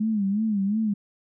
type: tone with vibrato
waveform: sine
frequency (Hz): 207.7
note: G#3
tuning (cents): 0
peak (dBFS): -21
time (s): 0-0.94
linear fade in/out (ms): 10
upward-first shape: sine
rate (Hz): 2.8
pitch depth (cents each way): 120
effects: none